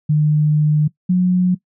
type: tone pair in turn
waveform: sine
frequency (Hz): 151.2 / 181.48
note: D#3 / F#3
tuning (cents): -49 / -33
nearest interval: minor third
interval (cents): 316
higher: second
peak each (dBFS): -11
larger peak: neither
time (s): 0.09-0.88 / 1.09-1.55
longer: first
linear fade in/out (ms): 10
effects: noise-tail reverb RT60 0.1 s tail -19 dB re dry